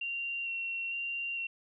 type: tone with vibrato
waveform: sine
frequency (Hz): 2749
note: F7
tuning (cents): -28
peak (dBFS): -33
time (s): 0.01-1.47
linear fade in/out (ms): 5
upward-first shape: square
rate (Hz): 1.1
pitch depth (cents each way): 12
effects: none